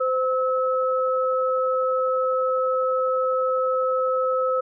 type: tone pair together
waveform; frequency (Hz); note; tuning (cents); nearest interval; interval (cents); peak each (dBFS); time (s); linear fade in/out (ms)
sine; 516 / 1296; C5 / E6; -24 / -30; octave + major third; 1594; -21 / -24; 0-4.61; 10
effects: none